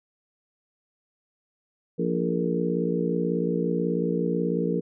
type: harmonic tone with a mistuned harmonic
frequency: 58.27 Hz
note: A#1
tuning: in tune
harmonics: 3 / 4 / 5 / 6 / 7 / 8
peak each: -27 / -31 / -31 / -33 / -31 / -29 dBFS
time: 1.98-4.81 s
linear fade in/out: 20 ms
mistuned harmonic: 7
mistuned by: +53 cents
effects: none